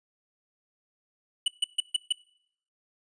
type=tone bursts; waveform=square; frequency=2960 Hz; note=F#7; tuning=in tune; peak=-22 dBFS; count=5; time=1.46-2.125 s; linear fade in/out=5 ms; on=21 ms; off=140 ms; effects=noise-tail reverb RT60 0.7 s tail -23 dB re dry + resampled to 22050 Hz